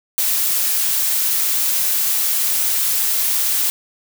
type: noise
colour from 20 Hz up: blue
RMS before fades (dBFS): -18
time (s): 0.18-3.7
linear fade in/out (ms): 0
effects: none